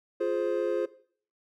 triangle chord, F minor, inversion none, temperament just, 349.2 / 419.1 / 523.8 Hz, F4 / Ab4 / C5, 0 / +16 / +2 cents, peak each -28 dBFS, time 0.2-0.86 s, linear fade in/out 10 ms, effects noise-tail reverb RT60 0.5 s tail -17 dB re dry

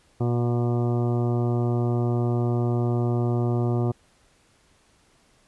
harmonic tone, 120 Hz, B2, 49 cents flat, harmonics 1 / 2 / 3 / 4 / 5 / 6 / 7 / 8 / 9 / 10, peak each -22 / -29 / -28 / -37 / -38 / -36 / -45 / -45 / -46 / -44 dBFS, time 0.2-3.92 s, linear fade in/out 10 ms, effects pink hiss -61 dBFS RMS until 5.47 s + resampled to 24000 Hz

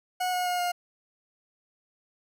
40% pulse tone with pitch steps, 731 / 723.9 / 716.8 / 709.8 Hz, F#5 / F#5 / F5 / F5, -21 / -38 / +45 / +28 cents, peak -25 dBFS, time 0.2-0.72 s, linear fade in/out 10 ms, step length 130 ms, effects none

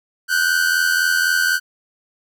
45% pulse tone pair together, 1468.1 / 1552 Hz, F#6 / G6, -14 / -18 cents, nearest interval minor second, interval 96 cents, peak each -18 dBFS, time 0.28-1.6 s, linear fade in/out 50 ms, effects none

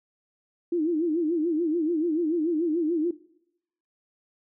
sine tone with vibrato, 325.5 Hz, E4, 22 cents flat, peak -22 dBFS, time 0.72-3.11 s, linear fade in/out 5 ms, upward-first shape sine, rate 6.9 Hz, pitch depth 140 cents each way, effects noise-tail reverb RT60 0.8 s tail -19 dB re dry

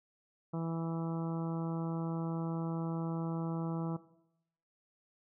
harmonic tone, 164.81 Hz, E3, in tune, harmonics 1 / 2 / 3 / 4 / 5 / 6 / 7 / 8, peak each -35 / -41 / -45 / -47 / -49 / -51 / -52 / -53 dBFS, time 0.53-3.97 s, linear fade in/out 10 ms, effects noise-tail reverb RT60 0.8 s tail -17 dB re dry

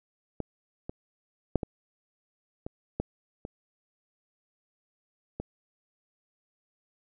clicks, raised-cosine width 2 ms, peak -18 / -22 / -9 / -18 / -22 / -15 / -24 / -20 dBFS, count 8, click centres 0.403 / 0.895 / 1.557 / 1.632 / 2.665 / 3 / 3.451 / 5.4 s, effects none

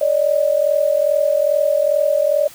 sine tone pair together, 571 / 613.4 Hz, D5 / D#5, -49 / -25 cents, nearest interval minor second, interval 124 cents, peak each -16 dBFS, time 0.01-2.48 s, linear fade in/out 5 ms, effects white hiss -41 dBFS RMS until 2.54 s

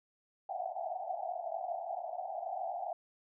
white band-pass noise, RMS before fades -39 dBFS, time 0.49-2.93 s, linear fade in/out 2 ms, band 650 to 780 Hz, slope 96 dB/octave, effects none

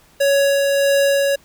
square tone with tremolo, 558 Hz, C#5, 11 cents sharp, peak -13 dBFS, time 0.2-1.36 s, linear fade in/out 10 ms, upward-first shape sine, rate 1.6 Hz, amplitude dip 25%, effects pink hiss -52 dBFS RMS until 1.44 s

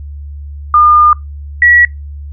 sine tone pair in turn, 1210 / 1929.7 Hz, D#6 / B6, -49 / -41 cents, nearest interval minor sixth, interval 808 cents, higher second, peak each -3 dBFS, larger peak neither, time 0.74-1.13 / 1.62-1.85 s, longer first, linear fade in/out 2 ms, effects noise-tail reverb RT60 0.2 s tail -25 dB re dry + added 72 Hz sine -23 dBFS peak until 2.32 s

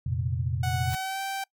sine chord, F suspended fourth, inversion none, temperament just, 87.31 / 116.41 / 130.96 Hz, F2 / Bb2 / C3, 0 / -2 / +2 cents, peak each -30 dBFS, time 0.06-0.95 s, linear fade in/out 5 ms
sawtooth tone with pitch glide, 740 to 779 Hz, F#5 to G5, 0 to -11 cents, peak -26 dBFS, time 0.63-1.44 s, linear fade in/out 5 ms, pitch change +89 cents, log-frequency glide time 0.81-1.21 s
white noise with exponential growth, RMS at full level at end -34 dBFS, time 0.83-0.95 s, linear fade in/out 2 ms, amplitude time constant 26 ms
effects noise-tail reverb RT60 0.1 s tail -24 dB re dry

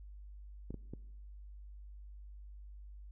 clicks, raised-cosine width 3 ms, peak -30 dBFS, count 3, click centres 0.706 / 0.743 / 0.936 s, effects noise-tail reverb RT60 1.0 s tail -21 dB re dry + added 50 Hz sine -48 dBFS peak until 3.11 s

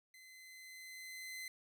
sawtooth tone with level ramp, 2047 Hz, C7, 38 cents flat, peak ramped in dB -54 to -40 dBFS, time 0.14-1.48 s, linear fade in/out 2 ms, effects none

